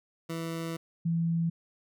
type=tone pair in turn; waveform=20% pulse / sine; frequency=164.81 / 166.72 Hz; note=E3 / E3; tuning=0 / +20 cents; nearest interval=unison; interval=20 cents; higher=second; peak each=-28 / -25 dBFS; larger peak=second; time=0.29-0.77 / 1.05-1.5 s; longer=first; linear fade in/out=10 ms; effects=none